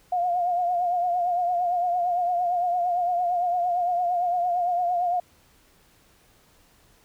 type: tone with vibrato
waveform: sine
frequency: 709 Hz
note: F5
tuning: 26 cents sharp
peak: -21 dBFS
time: 0.12-5.2 s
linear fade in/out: 5 ms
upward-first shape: triangle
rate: 8.8 Hz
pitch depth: 60 cents each way
effects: pink hiss -59 dBFS RMS until 7.04 s